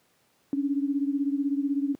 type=beating tone pair; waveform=sine; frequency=277.2 / 293.2 Hz; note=C#4 / D4; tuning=0 / -3 cents; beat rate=16 Hz; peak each=-25 / -29 dBFS; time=0.53-1.95 s; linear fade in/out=0 ms; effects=pink hiss -66 dBFS RMS until 1.99 s + high-pass 150 Hz 12 dB/octave